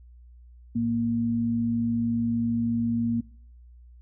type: tone pair together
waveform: sine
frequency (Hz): 110.24 / 233.6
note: A2 / A#3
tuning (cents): +4 / +4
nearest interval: octave + minor second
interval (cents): 1300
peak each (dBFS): -32 / -23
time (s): 0.75-3.21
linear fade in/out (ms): 10
effects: noise-tail reverb RT60 0.6 s tail -24 dB re dry + added 60 Hz sine -47 dBFS peak until 4.01 s